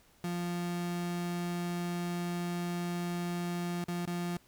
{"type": "tone with dropouts", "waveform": "35% pulse", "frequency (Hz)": 174.61, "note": "F3", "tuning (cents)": 0, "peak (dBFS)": -31, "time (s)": [0.24, 4.37], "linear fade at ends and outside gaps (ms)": 2, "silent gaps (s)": [[3.841, 3.883], [4.055, 4.074]], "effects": ["pink hiss -64 dBFS RMS until 4.47 s"]}